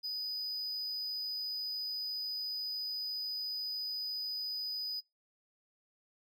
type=tone; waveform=triangle; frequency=4977 Hz; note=D#8; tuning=in tune; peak=-34 dBFS; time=0.03-5.01 s; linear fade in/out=20 ms; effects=noise-tail reverb RT60 0.2 s tail -26 dB re dry